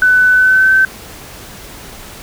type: tone with pitch glide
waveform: sine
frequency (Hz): 1500 to 1541.3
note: F#6 to G6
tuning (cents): +23 to -30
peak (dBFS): -6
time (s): 0.02-0.85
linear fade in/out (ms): 2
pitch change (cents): +47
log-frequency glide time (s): 0.32-0.73
effects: pink hiss -33 dBFS RMS until 2.22 s